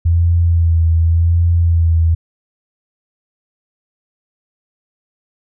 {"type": "tone with vibrato", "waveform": "sine", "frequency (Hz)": 83.7, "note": "E2", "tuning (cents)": 27, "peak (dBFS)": -9, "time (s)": [0.05, 2.15], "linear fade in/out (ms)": 10, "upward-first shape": "sine", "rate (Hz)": 0.88, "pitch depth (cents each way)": 33, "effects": []}